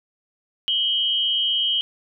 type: tone pair together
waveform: sine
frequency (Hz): 2960 / 3196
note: F#7 / G7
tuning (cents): 0 / +33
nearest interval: minor second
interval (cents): 133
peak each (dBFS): -22 / -21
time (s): 0.68-1.81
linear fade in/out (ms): 0
effects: none